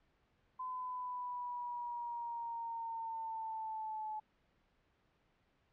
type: exponential sweep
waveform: sine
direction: down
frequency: 1020 to 858 Hz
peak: -39 dBFS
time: 0.59-4.2 s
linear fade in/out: 10 ms
effects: pink hiss -75 dBFS RMS until 5.72 s + low-pass 3000 Hz 12 dB/octave